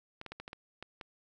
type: clicks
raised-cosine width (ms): 0.3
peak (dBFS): -27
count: 8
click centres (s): 0.214 / 0.263 / 0.32 / 0.4 / 0.479 / 0.531 / 0.826 / 1.012
effects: none